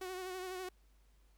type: tone with vibrato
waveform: sawtooth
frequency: 370 Hz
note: F#4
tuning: in tune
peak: -37 dBFS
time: 0.01-0.69 s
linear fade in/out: 5 ms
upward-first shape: sine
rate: 12 Hz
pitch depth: 38 cents each way
effects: added 50 Hz sine -64 dBFS peak until 1.37 s + pink hiss -75 dBFS RMS until 1.37 s